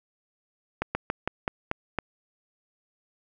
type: slowing click train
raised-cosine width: 0.5 ms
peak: -11 dBFS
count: 7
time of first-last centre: 0.82-1.987 s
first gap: 130 ms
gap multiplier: 1.16
effects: none